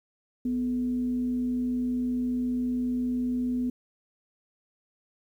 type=tone with frequency modulation; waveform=sine; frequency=248.6 Hz; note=B3; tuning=12 cents sharp; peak=-25 dBFS; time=0.45-3.7 s; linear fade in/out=5 ms; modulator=184 Hz; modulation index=0.21; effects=10-bit